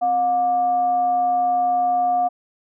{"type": "tone with frequency modulation", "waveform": "sine", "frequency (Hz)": 718, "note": "F5", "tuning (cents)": 48, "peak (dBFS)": -16, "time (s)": [0.01, 2.29], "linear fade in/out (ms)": 20, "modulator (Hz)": 456, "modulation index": 0.22, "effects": []}